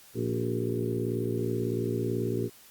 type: harmonic tone with a mistuned harmonic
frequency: 58.2 Hz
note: A#1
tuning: 2 cents flat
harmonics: 2 / 3 / 4 / 5 / 6 / 7 / 8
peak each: -32 / -39 / -35 / -36 / -33 / -34 / -39 dBFS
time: 0.14-2.5 s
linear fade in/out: 50 ms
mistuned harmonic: 6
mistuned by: +74 cents
effects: white hiss -54 dBFS RMS until 2.7 s + Opus 48 kbps